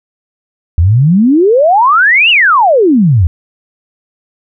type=exponential two-way sweep; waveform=sine; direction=up then down; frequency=77.6 to 2960 to 77.6 Hz; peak=-4 dBFS; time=0.78-3.27 s; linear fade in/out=0 ms; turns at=2.3 s; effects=none